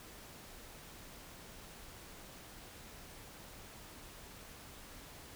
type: silence
effects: pink hiss -53 dBFS RMS until 5.35 s